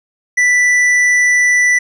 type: tone with hard clipping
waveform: sine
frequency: 1975.5 Hz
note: B6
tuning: in tune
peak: -10 dBFS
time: 0.37-1.79 s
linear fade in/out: 10 ms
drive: 7 dB
effects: none